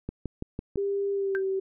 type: click train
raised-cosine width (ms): 3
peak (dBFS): -19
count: 5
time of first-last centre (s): 0.09-0.758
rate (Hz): 5.99
type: tone with pitch glide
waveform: sine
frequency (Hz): 398.8 to 384.3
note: G4 to G4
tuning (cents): +30 to -34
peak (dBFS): -25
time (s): 0.77-1.6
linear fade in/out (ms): 10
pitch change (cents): -64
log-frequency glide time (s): 1.13-1.41
type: tone with exponential decay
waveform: sine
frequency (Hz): 1568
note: G6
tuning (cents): 0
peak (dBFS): -25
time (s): 1.35-1.43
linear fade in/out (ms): 0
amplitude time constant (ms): 17
effects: none